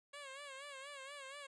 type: tone with vibrato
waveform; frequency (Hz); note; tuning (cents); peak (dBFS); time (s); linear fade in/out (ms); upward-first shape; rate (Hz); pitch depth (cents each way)
10% pulse; 554.4; C#5; 0; -40; 0.13-1.47; 10; sine; 4.2; 87
effects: resampled to 22050 Hz